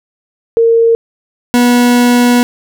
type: tone pair in turn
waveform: sine / 40% pulse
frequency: 459.2 / 243.4 Hz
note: A#4 / B3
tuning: -26 / -25 cents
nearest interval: major seventh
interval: 1099 cents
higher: first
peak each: -5 dBFS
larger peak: neither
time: 0.57-0.95 / 1.54-2.43 s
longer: second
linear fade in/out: 0 ms
effects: none